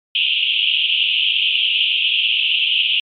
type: band-pass noise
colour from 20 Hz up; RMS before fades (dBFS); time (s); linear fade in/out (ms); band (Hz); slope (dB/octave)
white; -17; 0.15-3; 2; 2600 to 3300; 96
effects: MP3 64 kbps